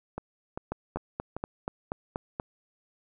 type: two click trains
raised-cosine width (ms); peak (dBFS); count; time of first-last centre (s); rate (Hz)
1; -20 / -17; 4 / 8; 0.18-1.366 / 0.72-2.399; 2.53 / 4.17
effects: none